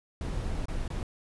brown noise with dropouts, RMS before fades -32 dBFS, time 0.21-1.03 s, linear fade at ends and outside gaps 1 ms, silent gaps 0.656-0.683 / 0.879-0.902 s, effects resampled to 24000 Hz

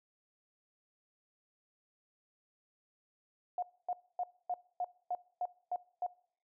sine tone bursts, 718 Hz, F5, 48 cents sharp, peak -32 dBFS, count 9, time 3.58-6.065 s, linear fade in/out 2 ms, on 45 ms, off 260 ms, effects noise-tail reverb RT60 0.6 s tail -22 dB re dry

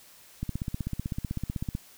click train, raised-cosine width 5 ms, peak -18 dBFS, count 22, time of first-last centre 0.43-1.751 s, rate 15.9 Hz, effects white hiss -54 dBFS RMS until 1.97 s

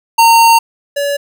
square tone pair in turn, 918 / 569.6 Hz, A#5 / C#5, -27 / +47 cents, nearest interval minor sixth, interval 826 cents, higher first, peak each -5 / -14 dBFS, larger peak first, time 0.18-0.59 / 0.96-1.17 s, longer first, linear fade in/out 10 ms, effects none

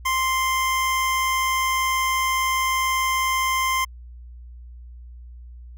25% pulse tone, 1046.5 Hz, C6, in tune, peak -16 dBFS, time 0.05-3.85 s, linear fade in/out 10 ms, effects added 60 Hz sine -38 dBFS peak until 5.77 s

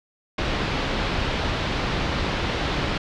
pink low-pass noise, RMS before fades -25 dBFS, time 0.38-2.98 s, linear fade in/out 5 ms, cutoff 4300 Hz, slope 24 dB/octave, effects none

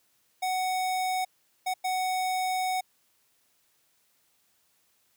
square tone bursts at uneven times, 744 Hz, F#5, 9 cents sharp, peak -27 dBFS, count 3, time 0.42-1.25 / 1.66-1.74 / 1.84-2.81 s, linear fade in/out 10 ms, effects white hiss -69 dBFS RMS until 5.16 s + high-pass 60 Hz 12 dB/octave

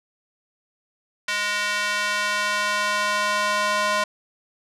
square tone with high-pass filter sweep, 207.2 Hz, G#3, 4 cents flat, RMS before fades -23 dBFS, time 1.28-4.04 s, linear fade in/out 5 ms, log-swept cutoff 1700 to 890 Hz, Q 1.4, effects low-pass 8000 Hz 12 dB/octave

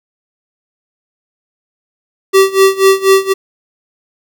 square tone with tremolo, 386.5 Hz, G4, 24 cents flat, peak -4 dBFS, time 2.33-3.34 s, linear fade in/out 20 ms, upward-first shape sine, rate 4.1 Hz, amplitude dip 90%, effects 7-bit

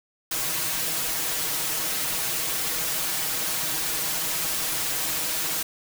white noise with comb filter, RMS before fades -27 dBFS, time 0.31-5.63 s, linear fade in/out 5 ms, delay 6.3 ms, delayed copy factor +0.9, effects none

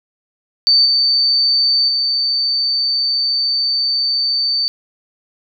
sine tone with level steps, 4567 Hz, D8, 49 cents flat, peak -8 / -11 / -14 dBFS, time 0.67-4.68 s, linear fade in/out 0 ms, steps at 0.85 / 1.88 s, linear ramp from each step 10 ms, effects none

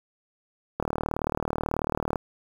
click train, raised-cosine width 1 ms, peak -12 dBFS, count 53, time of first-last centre 0.8-2.158 s, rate 38.3 Hz, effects 7-bit

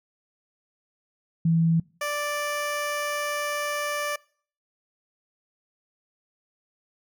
sine / 15% pulse tone pair in turn, 164.81 / 587.3 Hz, E3 / D5, 0 / 0 cents, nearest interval octave + minor seventh, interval 2200 cents, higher second, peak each -18 / -20 dBFS, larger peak first, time 1.45-1.8 / 2.01-4.16 s, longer second, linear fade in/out 5 ms, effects noise-tail reverb RT60 0.5 s tail -24 dB re dry

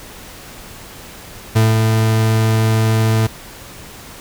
40% pulse tone with ADSR envelope, 110.8 Hz, A2, 13 cents sharp, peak -8 dBFS, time 1.55-3.27 s, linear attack 15 ms, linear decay 190 ms, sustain -3 dB, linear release 7 ms, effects pink hiss -36 dBFS RMS until 4.2 s

